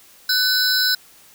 square tone cluster, 1504 / 4032 / 5200 Hz, F#6 / B7 / E8, +28 / +35 / -24 cents, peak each -21 dBFS, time 0.29-0.95 s, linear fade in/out 5 ms, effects white hiss -49 dBFS RMS until 1.34 s

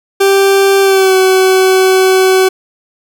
40% pulse tone with pitch glide, 392 to 377.1 Hz, G4 to F#4, 0 to +33 cents, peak -5 dBFS, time 0.2-2.49 s, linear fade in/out 10 ms, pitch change -67 cents, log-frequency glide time 0.81-1.15 s, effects none

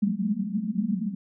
pink band-pass noise, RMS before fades -27 dBFS, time 0.02-1.15 s, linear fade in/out 10 ms, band 190 to 220 Hz, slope 96 dB/octave, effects none

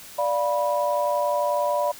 sine chord, B diminished, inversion first, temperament equal with one note detuned, 587.3 / 698.5 / 978.7 Hz, D5 / F5 / B5, 0 / 0 / -16 cents, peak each -23 / -28 / -25 dBFS, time 0.18-1.92 s, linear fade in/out 10 ms, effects white hiss -43 dBFS RMS until 1.99 s

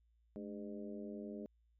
harmonic tone with a mistuned harmonic, 101.1 Hz, G#2, 46 cents flat, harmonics 2 / 3 / 4 / 5 / 6, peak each -46 / -51 / -50 / -55 / -54 dBFS, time 0.36-1.46 s, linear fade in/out 0 ms, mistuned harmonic 2, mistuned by +89 cents, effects added 57 Hz sine -70 dBFS peak until 1.79 s

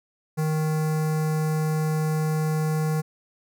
square tone with notch filter, 155.8 Hz, D#3, 3 cents sharp, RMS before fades -24 dBFS, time 0.37-3.02 s, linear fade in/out 20 ms, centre 3200 Hz, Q 0.76, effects none

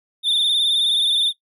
triangle tone with vibrato, 3582 Hz, A7, 30 cents sharp, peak -14 dBFS, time 0.23-1.33 s, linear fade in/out 50 ms, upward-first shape triangle, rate 19 Hz, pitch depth 71 cents each way, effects noise-tail reverb RT60 0.1 s tail -19 dB re dry

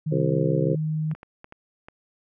sine tone, 155.56 Hz, D#3, in tune, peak -23 dBFS, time 0.06-1.14 s, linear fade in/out 10 ms
harmonic tone, 66 Hz, C2, 16 cents sharp, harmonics 2 / 3 / 4 / 5 / 6 / 7 / 8, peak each -28 / -34 / -32 / -28 / -29 / -29 / -28 dBFS, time 0.11-0.76 s, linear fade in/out 20 ms
clicks, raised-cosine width 0.5 ms, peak -27 dBFS, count 6, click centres 1.114 / 1.15 / 1.231 / 1.444 / 1.524 / 1.885 s
effects none

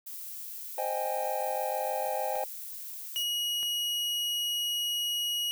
violet noise, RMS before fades -41 dBFS, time 0.06-3.23 s, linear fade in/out 10 ms
triangle chord, Ab major seventh, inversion first, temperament equal, 523.3 / 622.3 / 784 / 830.6 Hz, C5 / Eb5 / G5 / Ab5, 0 / 0 / 0 / 0 cents, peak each -33 dBFS, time 0.78-2.44 s, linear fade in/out 2 ms
clicks, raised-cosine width 0.3 ms, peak -30 dBFS, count 2, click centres 2.356 / 3.63 s
40% pulse tone, 2900 Hz, F#7, 35 cents flat, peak -28 dBFS, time 3.16-5.51 s, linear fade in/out 0 ms
effects none

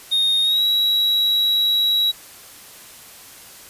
triangle tone with pitch glide, 3700 to 3877 Hz, A#7 to B7, -14 to -33 cents, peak -14 dBFS, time 0.11-2.12 s, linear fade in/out 20 ms, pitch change +81 cents, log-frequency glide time 0.42-0.63 s, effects white hiss -42 dBFS RMS until 3.69 s + resampled to 32000 Hz

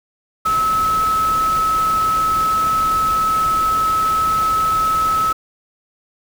sine tone in noise, 1295 Hz, E6, 31 cents flat, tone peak -14 dBFS, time 0.45-5.33 s, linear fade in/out 10 ms, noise pink, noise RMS -29 dBFS, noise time 0.45-5.33 s, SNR +12 dB, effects none

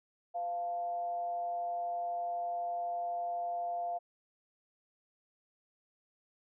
sine tone with frequency modulation, 696 Hz, F5, 6 cents flat, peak -33 dBFS, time 0.34-3.99 s, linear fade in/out 20 ms, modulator 188 Hz, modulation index 0.29, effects none

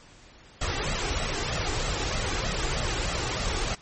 pink noise with flanger, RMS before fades -28 dBFS, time 0.61-3.75 s, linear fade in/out 5 ms, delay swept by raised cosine 1.5 to 2.6 ms, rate 3.2 Hz, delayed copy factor +0.55, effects pink hiss -52 dBFS RMS until 3.81 s + MP3 32 kbps

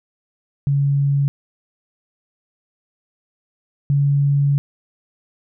sine tone pair in turn, 140.6 / 141.58 Hz, C#3 / C#3, +25 / +37 cents, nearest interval unison, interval 12 cents, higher second, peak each -14 / -13 dBFS, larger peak second, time 0.67-1.28 / 3.9-4.58 s, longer second, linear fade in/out 0 ms, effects none

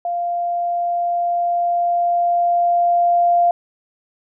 sine tone with level ramp, 696 Hz, F5, 6 cents flat, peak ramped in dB -19 to -11 dBFS, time 0.05-3.51 s, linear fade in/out 2 ms, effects none

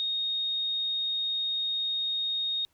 sine tone, 3718 Hz, A#7, 5 cents flat, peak -27 dBFS, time 0-2.65 s, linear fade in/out 0 ms, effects pink hiss -70 dBFS RMS until 2.73 s

